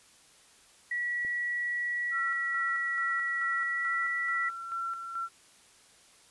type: tone with pitch glide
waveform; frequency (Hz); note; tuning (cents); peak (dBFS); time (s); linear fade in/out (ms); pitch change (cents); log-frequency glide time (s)
sine; 1934 to 1954.2; B6 to B6; -37 to -19; -29; 0.91-4.49; 5; +18; 3.64-3.94
type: click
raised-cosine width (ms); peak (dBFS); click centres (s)
2; -36; 1.249
type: tone with tremolo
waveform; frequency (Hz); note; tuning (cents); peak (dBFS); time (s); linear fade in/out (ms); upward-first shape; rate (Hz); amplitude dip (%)
sine; 1356; E6; +49; -31; 2.11-5.29; 50; square; 2.3; 50
effects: white hiss -59 dBFS RMS until 6.3 s + resampled to 24000 Hz